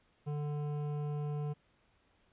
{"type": "tone with hard clipping", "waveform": "sine", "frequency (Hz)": 147.5, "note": "D3", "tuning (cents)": 8, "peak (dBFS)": -36, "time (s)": [0.26, 1.54], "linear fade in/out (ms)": 20, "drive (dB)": 12, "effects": ["pink hiss -71 dBFS RMS until 2.32 s", "resampled to 8000 Hz"]}